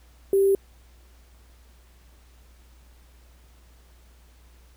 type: tone with sample-and-hold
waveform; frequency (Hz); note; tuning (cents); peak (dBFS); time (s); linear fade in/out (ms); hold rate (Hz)
sine; 392; G4; 0; -16; 0.33-0.55; 2; 11025
effects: added 60 Hz sine -51 dBFS peak until 4.76 s + pink hiss -60 dBFS RMS until 4.76 s